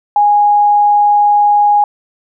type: tone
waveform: sine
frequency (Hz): 826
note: G#5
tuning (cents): -10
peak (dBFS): -6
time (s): 0.16-1.84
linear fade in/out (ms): 2
effects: none